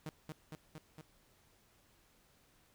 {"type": "tone with echo", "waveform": "sawtooth", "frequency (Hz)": 155.9, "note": "D#3", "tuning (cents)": 4, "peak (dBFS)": -37, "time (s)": [0.06, 0.09], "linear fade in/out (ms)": 0, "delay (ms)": 230, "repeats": 4, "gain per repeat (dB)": -2, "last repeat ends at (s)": 1.01, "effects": ["pink hiss -69 dBFS RMS until 2.74 s"]}